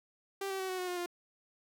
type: tone with pitch steps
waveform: sawtooth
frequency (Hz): 392 / 384.8 / 377.8 / 370.9 / 364.1 / 357.4 / 350.8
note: G4 / G4 / F#4 / F#4 / F#4 / F4 / F4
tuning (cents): 0 / -32 / +36 / +4 / -28 / +40 / +8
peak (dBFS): -31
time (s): 0.41-1.061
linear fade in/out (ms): 5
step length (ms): 93
effects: none